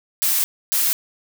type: noise bursts at uneven times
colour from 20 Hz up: blue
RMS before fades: -19 dBFS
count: 2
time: 0.22-0.44 / 0.72-0.93 s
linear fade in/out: 0 ms
effects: none